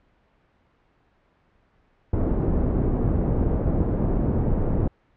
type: low-pass noise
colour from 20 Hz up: pink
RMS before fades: -22 dBFS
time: 2.13-4.88 s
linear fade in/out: 5 ms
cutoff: 420 Hz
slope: 12 dB/octave
effects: pink hiss -63 dBFS RMS until 5.16 s + low-pass 2000 Hz 12 dB/octave